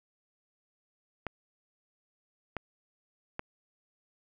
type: clicks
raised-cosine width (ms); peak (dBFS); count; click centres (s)
0.5; -19; 3; 1.267 / 2.567 / 3.394
effects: none